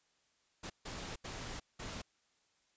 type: noise bursts at uneven times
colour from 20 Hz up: pink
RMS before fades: -44 dBFS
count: 4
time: 0.63-0.7 / 0.85-1.16 / 1.24-1.6 / 1.79-2.02 s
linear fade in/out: 10 ms
effects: white hiss -75 dBFS RMS until 2.76 s + resampled to 16000 Hz